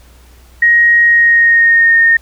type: tone with pitch glide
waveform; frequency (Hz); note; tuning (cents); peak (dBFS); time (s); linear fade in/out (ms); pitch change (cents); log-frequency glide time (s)
sine; 1882 to 1838; A#6 to A#6; +16 to -25; -5; 0.62-2.17; 5; -41; 1.02-1.97
effects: added 61 Hz sine -40 dBFS peak until 2.21 s + pink hiss -47 dBFS RMS until 2.21 s